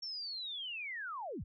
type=linear sweep; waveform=sine; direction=down; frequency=5500 to 30.87 Hz; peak=-39 dBFS; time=0.02-1.44 s; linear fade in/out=10 ms; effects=none